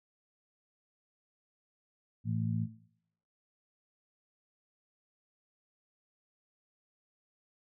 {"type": "harmonic tone", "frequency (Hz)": 55.6, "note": "A1", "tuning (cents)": 19, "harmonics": [2, 3, 4], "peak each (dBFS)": [-32, -36, -38], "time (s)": [2.24, 2.68], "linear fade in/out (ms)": 50, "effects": ["noise-tail reverb RT60 0.7 s tail -17 dB re dry"]}